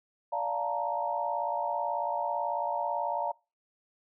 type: chord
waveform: sine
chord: Bb major seventh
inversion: first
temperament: just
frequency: 582.7 / 699.2 / 874.1 / 932.3 Hz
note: D5 / F5 / A5 / Bb5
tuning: -14 / +2 / -12 / 0 cents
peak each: -35 / -34 / -36 / -32 dBFS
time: 0.32-3.32 s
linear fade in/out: 10 ms
effects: noise-tail reverb RT60 0.3 s tail -25 dB re dry